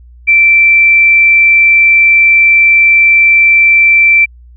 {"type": "tone", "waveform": "sine", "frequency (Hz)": 2340, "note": "D7", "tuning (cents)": -7, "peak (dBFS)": -3, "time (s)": [0.27, 4.26], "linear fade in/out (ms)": 20, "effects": ["added 60 Hz sine -34 dBFS peak until 4.56 s"]}